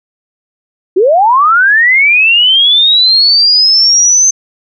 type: linear sweep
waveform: sine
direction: up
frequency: 342.1 to 6270 Hz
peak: -4 dBFS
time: 0.96-4.31 s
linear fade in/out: 10 ms
effects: none